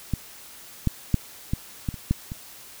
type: clicks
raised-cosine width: 5 ms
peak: -11 / -8 / -6 / -11 / -13 / -23 / -8 / -20 dBFS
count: 8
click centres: 0.137 / 0.873 / 1.143 / 1.535 / 1.888 / 1.942 / 2.11 / 2.319 s
effects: white hiss -45 dBFS RMS until 2.8 s